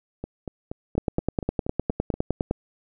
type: two click trains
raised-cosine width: 2 ms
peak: -9 / -18 dBFS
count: 16 / 9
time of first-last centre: 0.98-2.511 / 0.24-2.14 s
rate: 9.8 / 4.21 Hz
effects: none